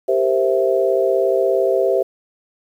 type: chord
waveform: sine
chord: C dominant seventh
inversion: second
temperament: equal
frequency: 392 / 466.2 / 523.3 / 659.3 Hz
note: G4 / Bb4 / C5 / E5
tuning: 0 / 0 / 0 / 0 cents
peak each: -18 / -24 / -18 / -20 dBFS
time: 0.08-2.03 s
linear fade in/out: 10 ms
effects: 8-bit